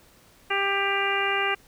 harmonic tone with a mistuned harmonic, 395.9 Hz, G4, 17 cents sharp, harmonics 1 / 2 / 3 / 4 / 5 / 6 / 7, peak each -30 / -30 / -30 / -30 / -30 / -30 / -30 dBFS, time 0.5-1.55 s, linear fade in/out 10 ms, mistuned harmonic 7, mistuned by +16 cents, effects pink hiss -56 dBFS RMS until 1.67 s

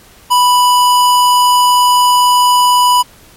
square tone, 987.8 Hz, B5, in tune, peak -7 dBFS, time 0.3-3.03 s, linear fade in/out 20 ms, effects pink hiss -42 dBFS RMS until 3.36 s + MP3 64 kbps

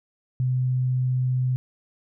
sine tone, 127.5 Hz, C3, 44 cents flat, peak -20 dBFS, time 0.4-1.56 s, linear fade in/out 0 ms, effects none

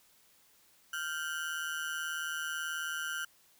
35% pulse ring-modulated tone, 1480 Hz, F#6, in tune, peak -30 dBFS, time 0.93-3.25 s, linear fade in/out 5 ms, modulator 79.2 Hz, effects white hiss -65 dBFS RMS until 3.59 s

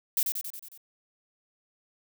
violet noise with echo, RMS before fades -25 dBFS, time 0.17-0.23 s, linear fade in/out 2 ms, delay 91 ms, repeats 6, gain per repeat -4 dB, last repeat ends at 0.776 s, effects none

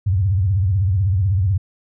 sine tone with vibrato, 95.4 Hz, G2, 47 cents flat, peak -14 dBFS, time 0.06-1.58 s, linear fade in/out 10 ms, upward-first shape triangle, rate 16 Hz, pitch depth 230 cents each way, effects none

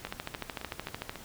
two click trains, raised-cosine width 0.3 ms, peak -18 / -24 dBFS, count 15 / 5, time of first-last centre 0.05-1.095 / 0.07-1.157 s, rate 13.4 / 3.68 Hz, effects pink hiss -49 dBFS RMS until 1.24 s

